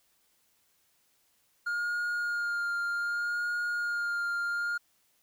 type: tone with vibrato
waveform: triangle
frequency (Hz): 1415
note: F6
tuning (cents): +22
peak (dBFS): -27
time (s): 1.66-4.78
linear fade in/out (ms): 10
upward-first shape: sine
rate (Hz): 0.65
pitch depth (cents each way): 19
effects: white hiss -70 dBFS RMS until 5.22 s